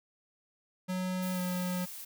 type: tone with pitch glide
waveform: square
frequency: 184.2 to 180.93 Hz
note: F#3 to F#3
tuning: -7 to -38 cents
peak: -32 dBFS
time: 0.88-1.86 s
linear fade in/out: 20 ms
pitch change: -31 cents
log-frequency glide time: 1.33-1.4 s
type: noise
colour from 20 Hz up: blue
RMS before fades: -44 dBFS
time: 1.22-2.05 s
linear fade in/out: 10 ms
effects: none